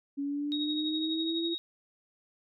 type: linear sweep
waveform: sine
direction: up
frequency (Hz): 279.4 to 337.7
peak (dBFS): -30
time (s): 0.17-1.55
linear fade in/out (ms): 20
type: tone with tremolo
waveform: sine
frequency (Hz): 3772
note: A#7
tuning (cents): +20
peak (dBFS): -30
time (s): 0.52-1.58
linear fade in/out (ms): 0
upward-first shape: triangle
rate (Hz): 12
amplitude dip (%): 65
effects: none